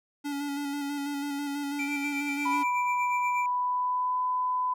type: tone with vibrato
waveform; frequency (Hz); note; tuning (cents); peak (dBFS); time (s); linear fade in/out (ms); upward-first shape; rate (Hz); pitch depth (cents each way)
square; 284.9; C#4; +48; -31; 0.24-2.64; 20; square; 6.1; 22
type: tone with tremolo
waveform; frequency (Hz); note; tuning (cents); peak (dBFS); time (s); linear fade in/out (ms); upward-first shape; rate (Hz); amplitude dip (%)
triangle; 2349; D7; 0; -28; 1.79-3.46; 2; sine; 8.3; 60
type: tone with pitch glide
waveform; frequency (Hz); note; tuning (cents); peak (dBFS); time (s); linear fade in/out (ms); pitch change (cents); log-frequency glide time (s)
sine; 987.8 to 1003.9; B5 to B5; 0 to +28; -25; 2.45-4.74; 10; +28; 3.45-4.19
effects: none